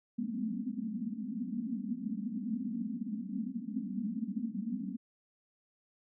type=band-pass noise; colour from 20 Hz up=white; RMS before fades=-37 dBFS; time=0.18-4.97 s; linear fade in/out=10 ms; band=190 to 260 Hz; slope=96 dB/octave; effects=none